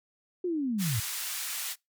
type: linear sweep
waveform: sine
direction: down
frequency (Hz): 370 to 97.8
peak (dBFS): -27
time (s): 0.44-1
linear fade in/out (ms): 5
type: band-pass noise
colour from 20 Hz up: white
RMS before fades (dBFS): -35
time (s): 0.78-1.76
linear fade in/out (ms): 50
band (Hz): 1300 to 15000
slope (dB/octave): 12
effects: noise-tail reverb RT60 0.2 s tail -25 dB re dry